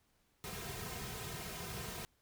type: noise with comb filter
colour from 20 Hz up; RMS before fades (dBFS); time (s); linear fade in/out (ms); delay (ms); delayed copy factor
pink; -44; 0.44-2.05; 0; 3.5; -0.85
effects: pink hiss -75 dBFS RMS until 2.21 s